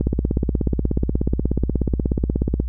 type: click train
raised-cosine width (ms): 3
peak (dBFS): -6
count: 44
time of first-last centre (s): 0.01-2.6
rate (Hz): 16.6
effects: added 60 Hz sine -22 dBFS peak until 2.68 s